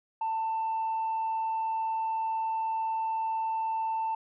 sine tone, 891 Hz, A5, 22 cents sharp, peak -26 dBFS, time 0.21-4.15 s, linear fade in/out 5 ms, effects tanh soft clip ceiling -25 dBFS

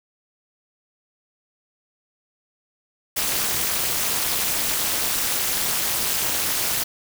white noise with amplitude modulation, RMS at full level -19 dBFS, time 3.16-6.84 s, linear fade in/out 10 ms, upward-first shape sine, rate 249 Hz, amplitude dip 100%, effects none

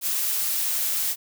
blue noise, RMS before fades -25 dBFS, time 0.01-1.16 s, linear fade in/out 50 ms, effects none

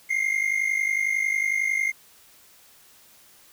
triangle tone pair together, 2093 / 2144 Hz, C7 / C7, 0 / +42 cents, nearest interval unison, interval 42 cents, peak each -23 dBFS, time 0.09-1.92 s, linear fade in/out 20 ms, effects white hiss -54 dBFS RMS until 3.52 s

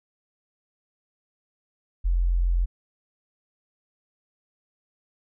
sine tone, 43.65 Hz, F1, in tune, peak -19 dBFS, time 2.04-2.66 s, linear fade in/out 20 ms, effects none

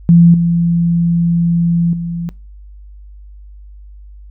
sine tone with level steps, 170.1 Hz, F3, 45 cents flat, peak -3 / -10 / -18 dBFS, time 0.09-2.29 s, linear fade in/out 0 ms, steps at 0.34 / 1.93 s, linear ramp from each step 2 ms, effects noise-tail reverb RT60 0.3 s tail -23 dB re dry + added 50 Hz sine -33 dBFS peak until 4.3 s

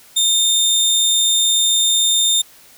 25% pulse tone, 3629 Hz, A#7, 47 cents flat, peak -9 dBFS, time 0.16-2.42 s, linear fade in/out 10 ms, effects white hiss -46 dBFS RMS until 2.77 s

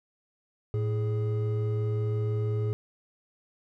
triangle tone pair together, 110.66 / 417.8 Hz, A2 / G#4, +10 / +10 cents, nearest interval octave + major seventh, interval 2300 cents, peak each -24 / -32 dBFS, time 0.74-2.73 s, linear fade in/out 0 ms, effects none

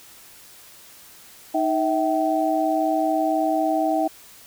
sine tone cluster, 312 / 650 / 768 Hz, D#4 / E5 / G5, +5 / -24 / -36 cents, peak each -23 dBFS, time 1.54-4.08 s, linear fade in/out 10 ms, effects white hiss -47 dBFS RMS until 4.46 s

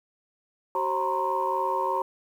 sine tone cluster, 379.6 / 535 / 928 / 1011 / 1076 Hz, F#4 / C5 / A#5 / B5 / C6, +44 / +38 / -8 / +40 / +48 cents, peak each -32 / -31 / -26 / -32 / -33 dBFS, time 0.75-2.02 s, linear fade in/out 2 ms, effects tanh soft clip ceiling -13 dBFS + 9-bit

